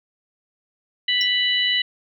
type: harmonic tone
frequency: 987.8 Hz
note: B5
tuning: in tune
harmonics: 2 / 3 / 4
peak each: -23 / -20 / -24 dBFS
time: 1.08-1.82 s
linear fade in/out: 5 ms
type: tone with exponential decay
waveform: triangle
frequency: 5500 Hz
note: F8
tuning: 27 cents flat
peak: -19 dBFS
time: 1.21-1.28 s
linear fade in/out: 2 ms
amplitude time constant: 15 ms
effects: none